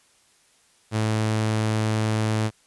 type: tone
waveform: sawtooth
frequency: 109.1 Hz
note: A2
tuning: 14 cents flat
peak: -17 dBFS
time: 0.91-2.51 s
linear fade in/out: 50 ms
effects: white hiss -60 dBFS RMS until 2.66 s + resampled to 24000 Hz